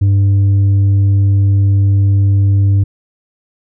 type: tone with tanh clipping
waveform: triangle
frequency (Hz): 99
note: G2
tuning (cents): +18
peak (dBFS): -8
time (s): 0.01-2.84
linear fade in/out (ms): 10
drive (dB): 8
effects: none